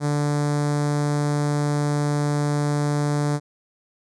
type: tone with notch filter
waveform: sawtooth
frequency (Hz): 146.5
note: D3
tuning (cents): -4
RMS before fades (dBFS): -22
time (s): 0-3.4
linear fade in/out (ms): 50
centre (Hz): 2800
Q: 0.81
effects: resampled to 22050 Hz